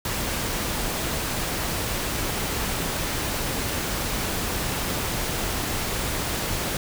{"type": "noise", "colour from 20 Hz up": "pink", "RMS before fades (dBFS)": -27, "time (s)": [0.05, 6.77], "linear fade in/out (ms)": 2, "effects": []}